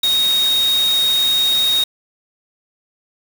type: tone in noise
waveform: sine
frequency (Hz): 3741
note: A#7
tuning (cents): +5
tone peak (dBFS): -13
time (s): 0.03-1.84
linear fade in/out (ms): 5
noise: white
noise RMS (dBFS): -26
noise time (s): 0.03-1.84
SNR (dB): +10
effects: none